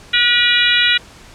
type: harmonic tone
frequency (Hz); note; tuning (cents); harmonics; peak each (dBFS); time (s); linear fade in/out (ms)
482.6; B4; -40; 3 / 4 / 5 / 6 / 7 / 8; -18 / -18 / -18 / -18 / -18 / -18; 0.13-0.98; 10
effects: pink hiss -41 dBFS RMS until 1.34 s + low-pass 8000 Hz 12 dB/octave